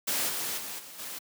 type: noise with level steps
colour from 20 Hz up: white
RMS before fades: -29 / -33 / -38 / -46 / -39 dBFS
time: 0.07-1.19 s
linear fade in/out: 10 ms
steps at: 0.28 / 0.57 / 0.78 / 0.98 s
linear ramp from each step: 20 ms
effects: high-pass 150 Hz 12 dB/octave